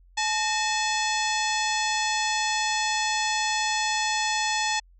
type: harmonic tone with a mistuned harmonic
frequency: 861 Hz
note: A5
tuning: 38 cents flat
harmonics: 1 / 2 / 3 / 4 / 5 / 6 / 7 / 8 / 9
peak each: -27 / -30 / -32 / -33 / -34 / -35 / -35 / -36 / -37 dBFS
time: 0.17-4.8 s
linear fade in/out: 10 ms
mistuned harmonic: 2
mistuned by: +110 cents
effects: added 44 Hz sine -52 dBFS peak until 4.99 s